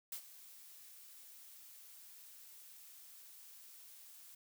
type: noise with ADSR envelope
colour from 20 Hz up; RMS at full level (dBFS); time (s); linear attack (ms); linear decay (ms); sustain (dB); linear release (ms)
blue; -42; 0.12-4.35; 4; 84; -15; 5
effects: none